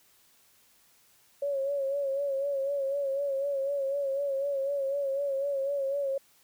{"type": "tone with vibrato", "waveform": "sine", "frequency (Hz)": 554.4, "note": "C#5", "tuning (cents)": 0, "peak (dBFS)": -27, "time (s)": [1.42, 6.18], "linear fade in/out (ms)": 5, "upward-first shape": "sine", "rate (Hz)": 4, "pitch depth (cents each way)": 52, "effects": ["white hiss -63 dBFS RMS until 6.43 s"]}